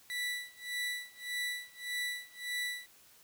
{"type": "tone with tremolo", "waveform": "30% pulse", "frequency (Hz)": 1967, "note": "B6", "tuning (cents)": -7, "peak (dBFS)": -30, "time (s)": [0.1, 2.86], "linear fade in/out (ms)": 0, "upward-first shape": "sine", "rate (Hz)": 1.7, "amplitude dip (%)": 95, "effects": ["white hiss -61 dBFS RMS until 3.23 s"]}